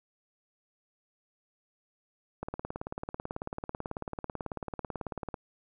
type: click train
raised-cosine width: 1 ms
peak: -21 dBFS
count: 54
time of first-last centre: 2.43-5.342 s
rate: 18.2 Hz
effects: none